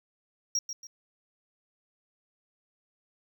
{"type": "tone with echo", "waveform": "triangle", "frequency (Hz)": 5630, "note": "F8", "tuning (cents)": 13, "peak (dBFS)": -24, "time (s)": [0.55, 0.59], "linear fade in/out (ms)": 2, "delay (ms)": 140, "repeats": 2, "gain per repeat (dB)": -9, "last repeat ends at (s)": 0.87, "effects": ["11-bit"]}